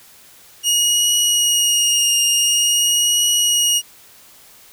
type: tone with vibrato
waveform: 20% pulse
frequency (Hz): 2870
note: F7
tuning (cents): +47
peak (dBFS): -8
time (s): 0.63-3.82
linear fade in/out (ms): 50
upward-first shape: triangle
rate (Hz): 0.47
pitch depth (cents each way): 25
effects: white hiss -46 dBFS RMS until 4.72 s

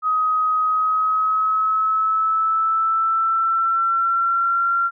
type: tone with pitch glide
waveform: sine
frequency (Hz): 1260 to 1374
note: D#6 to F6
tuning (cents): +21 to -29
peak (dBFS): -16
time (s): 0.02-4.91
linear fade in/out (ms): 50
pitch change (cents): +150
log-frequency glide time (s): 0.63-4.69
effects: none

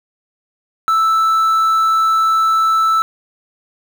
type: tone with quantisation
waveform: triangle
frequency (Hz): 1318.5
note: E6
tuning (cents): 0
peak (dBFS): -9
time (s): 0.88-3.02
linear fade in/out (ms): 0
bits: 6
effects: none

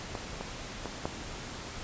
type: clicks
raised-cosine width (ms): 1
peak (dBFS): -22 / -22 / -21 / -16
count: 4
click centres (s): 0.152 / 0.41 / 0.857 / 1.055
effects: pink hiss -41 dBFS RMS until 1.83 s + resampled to 16000 Hz

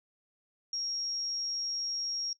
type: tone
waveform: sine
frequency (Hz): 5588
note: F8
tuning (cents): 0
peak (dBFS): -32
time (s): 0.73-2.33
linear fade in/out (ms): 2
effects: noise-tail reverb RT60 0.1 s tail -19 dB re dry

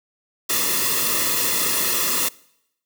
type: noise with comb filter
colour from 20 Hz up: white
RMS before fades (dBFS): -21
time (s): 0.49-2.29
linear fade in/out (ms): 10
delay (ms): 1.3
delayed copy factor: -0.9
effects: noise-tail reverb RT60 0.8 s tail -23 dB re dry

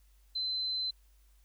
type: tone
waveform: sine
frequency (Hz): 4060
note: B7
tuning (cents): +47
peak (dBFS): -31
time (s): 0.35-0.91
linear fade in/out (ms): 10
effects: added 50 Hz sine -60 dBFS peak until 1.44 s + white hiss -72 dBFS RMS until 1.44 s

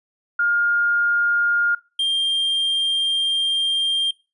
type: tone pair in turn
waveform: sine / triangle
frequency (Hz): 1415 / 3192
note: F6 / G7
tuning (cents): +22 / +31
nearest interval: octave + major second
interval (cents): 1409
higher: second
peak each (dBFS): -16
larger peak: neither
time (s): 0.39-1.75 / 1.99-4.11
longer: second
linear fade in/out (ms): 5
effects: noise-tail reverb RT60 0.3 s tail -21 dB re dry + resampled to 24000 Hz

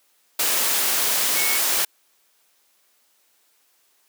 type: tone in noise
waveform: sine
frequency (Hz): 2207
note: C#7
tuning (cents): -8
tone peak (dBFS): -26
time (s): 1.36-1.58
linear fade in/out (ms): 5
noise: white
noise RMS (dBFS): -21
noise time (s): 0.39-1.85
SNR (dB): -8
effects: white hiss -63 dBFS RMS until 4.08 s + high-pass 300 Hz 12 dB/octave

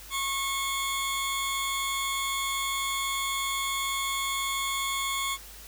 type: tone pair together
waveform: 20% pulse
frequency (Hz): 1092 / 3486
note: C#6 / A7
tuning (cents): -26 / -17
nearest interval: octave + minor sixth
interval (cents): 2009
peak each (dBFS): -24 / -28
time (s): 0.1-5.38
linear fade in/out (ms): 50
effects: added 50 Hz sine -49 dBFS peak until 5.67 s + white hiss -47 dBFS RMS until 5.67 s

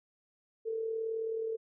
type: tone with amplitude modulation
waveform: sine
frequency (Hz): 447.8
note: A4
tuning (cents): +30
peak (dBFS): -30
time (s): 0.65-1.57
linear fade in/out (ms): 20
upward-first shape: sine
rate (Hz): 39.1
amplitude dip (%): 45
effects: none

